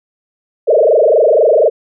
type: tone with frequency modulation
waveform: sine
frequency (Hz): 538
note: C5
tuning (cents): +48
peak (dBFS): -6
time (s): 0.67-1.7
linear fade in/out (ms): 20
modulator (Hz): 24.1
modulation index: 4.4
effects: none